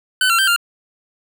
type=tone with pitch steps; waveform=25% pulse; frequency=1512 / 1365 / 1562 / 1396 Hz; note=F#6 / F6 / G6 / F6; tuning=+37 / -40 / -7 / -1 cents; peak=-9 dBFS; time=0.21-0.562 s; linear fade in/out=2 ms; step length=88 ms; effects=7-bit